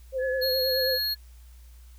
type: tone with vibrato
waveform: sine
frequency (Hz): 520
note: C5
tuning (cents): -11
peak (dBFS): -25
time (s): 0.12-0.99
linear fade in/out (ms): 50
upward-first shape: triangle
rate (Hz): 9.4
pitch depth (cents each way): 52
type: tone with tremolo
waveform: sine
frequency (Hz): 1703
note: G#6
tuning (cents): +43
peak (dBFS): -31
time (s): 0.18-1.17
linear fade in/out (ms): 50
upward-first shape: sine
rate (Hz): 1.8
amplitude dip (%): 75
type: tone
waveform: square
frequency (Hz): 4300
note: C8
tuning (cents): +47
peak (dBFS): -26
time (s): 0.41-1.15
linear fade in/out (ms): 20
effects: added 60 Hz sine -46 dBFS peak until 1.98 s + white hiss -61 dBFS RMS until 1.98 s